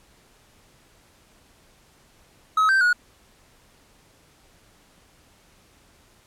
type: tone with pitch steps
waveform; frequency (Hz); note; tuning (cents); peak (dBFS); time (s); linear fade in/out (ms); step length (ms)
triangle; 1279 / 1559 / 1452; D#6 / G6 / F#6; +47 / -10 / -33; -14; 2.57-2.93; 5; 120
effects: pink hiss -57 dBFS RMS until 6.26 s + low-pass 12000 Hz 12 dB/octave